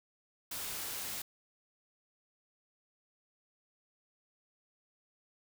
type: noise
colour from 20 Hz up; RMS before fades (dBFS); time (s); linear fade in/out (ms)
white; -40; 0.51-1.22; 5
effects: none